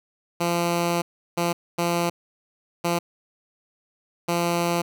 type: tone bursts at uneven times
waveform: 10% pulse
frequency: 171.8 Hz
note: F3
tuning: 28 cents flat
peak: -13 dBFS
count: 5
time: 0.4-1.02 / 1.37-1.53 / 1.78-2.1 / 2.84-2.99 / 4.28-4.82 s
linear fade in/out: 10 ms
effects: none